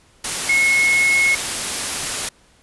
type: tone in noise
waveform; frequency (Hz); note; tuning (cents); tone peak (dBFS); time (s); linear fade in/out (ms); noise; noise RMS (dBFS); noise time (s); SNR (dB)
sine; 2178; C#7; -31; -13; 0.49-1.35; 5; white; -23; 0.24-2.29; +7
effects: pink hiss -54 dBFS RMS until 2.62 s + resampled to 24000 Hz